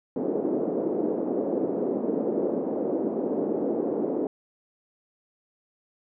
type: band-pass noise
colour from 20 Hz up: white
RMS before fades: -27 dBFS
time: 0.16-4.27 s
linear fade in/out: 2 ms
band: 240 to 470 Hz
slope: 24 dB/octave
effects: none